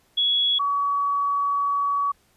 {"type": "tone pair in turn", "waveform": "sine", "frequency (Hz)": [3361, 1133.3], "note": ["G#7", "C#6"], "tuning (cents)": [20, 38], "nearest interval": "octave + perfect fifth", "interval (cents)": 1882, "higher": "first", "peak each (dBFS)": [-18, -20], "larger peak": "first", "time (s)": [[0.17, 0.59], [0.59, 2.12]], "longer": "second", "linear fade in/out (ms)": 10, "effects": ["pink hiss -62 dBFS RMS until 2.36 s", "resampled to 32000 Hz"]}